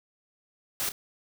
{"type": "noise with echo", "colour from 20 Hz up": "white", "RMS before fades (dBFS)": -30, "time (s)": [0.8, 0.89], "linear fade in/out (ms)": 0, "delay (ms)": 29, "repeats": 1, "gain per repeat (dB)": -10, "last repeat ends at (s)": 0.919, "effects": []}